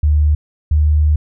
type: tone pair in turn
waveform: sine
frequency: 74.9 / 75.68 Hz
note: D2 / D#2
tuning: +35 / -47 cents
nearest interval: unison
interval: 18 cents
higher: second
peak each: -9 dBFS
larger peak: neither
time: 0.03-0.35 / 0.71-1.16 s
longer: second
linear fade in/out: 5 ms
effects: none